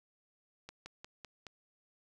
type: slowing click train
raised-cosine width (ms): 0.2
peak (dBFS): -29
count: 5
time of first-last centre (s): 0.69-1.467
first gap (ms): 170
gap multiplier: 1.09
effects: 11-bit